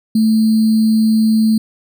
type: tone with sample-and-hold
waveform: sine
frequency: 220 Hz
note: A3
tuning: in tune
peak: -9 dBFS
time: 0.15-1.58 s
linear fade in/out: 5 ms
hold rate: 4410 Hz
effects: none